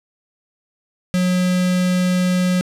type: tone with notch filter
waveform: square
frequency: 181.5 Hz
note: F#3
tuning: 33 cents flat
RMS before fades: -17 dBFS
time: 1.14-2.61 s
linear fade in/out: 0 ms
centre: 860 Hz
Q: 1.3
effects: low-pass 11000 Hz 12 dB/octave